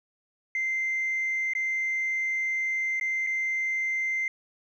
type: tone with dropouts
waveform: sine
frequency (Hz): 2083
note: C7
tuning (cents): -8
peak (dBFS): -24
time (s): 0.55-4.28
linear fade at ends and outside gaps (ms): 2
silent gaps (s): 1.535-1.551 / 2.998-3.011 / 3.266-3.27
effects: tanh soft clip ceiling -22 dBFS + 11-bit